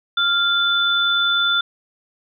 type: tone pair together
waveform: sine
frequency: 1393 / 3510 Hz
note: F6 / A7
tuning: -5 / -5 cents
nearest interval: octave + major third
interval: 1600 cents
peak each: -18 dBFS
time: 0.17-1.61 s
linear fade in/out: 5 ms
effects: none